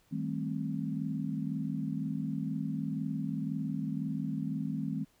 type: chord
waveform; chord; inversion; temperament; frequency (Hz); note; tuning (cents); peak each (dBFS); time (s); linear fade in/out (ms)
sine; A half-diminished seventh; second; just; 158.4 / 198 / 220 / 264; Eb3 / G3 / A3 / C4; +31 / +18 / 0 / +16; -36 / -38 / -38 / -37; 0.11-5.05; 20
effects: pink hiss -68 dBFS RMS until 5.2 s